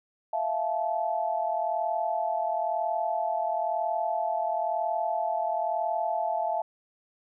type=tone cluster; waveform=sine; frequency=658 / 699 / 868 Hz; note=E5 / F5 / A5; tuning=-3 / +1 / -24 cents; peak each=-30 dBFS; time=0.33-6.62 s; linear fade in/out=5 ms; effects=none